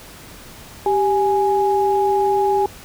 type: tone pair together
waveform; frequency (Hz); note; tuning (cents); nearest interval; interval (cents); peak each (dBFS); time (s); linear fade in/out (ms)
sine; 392 / 830.6; G4 / G#5; 0 / 0; octave + minor second; 1300; -17; 0.86-2.66; 2
effects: pink hiss -40 dBFS RMS until 2.84 s